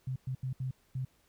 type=tone bursts at uneven times; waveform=sine; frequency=130 Hz; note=C3; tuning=11 cents flat; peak=-32 dBFS; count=5; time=0.07-0.16 / 0.27-0.35 / 0.43-0.53 / 0.6-0.71 / 0.95-1.05 s; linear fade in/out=5 ms; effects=pink hiss -69 dBFS RMS until 1.28 s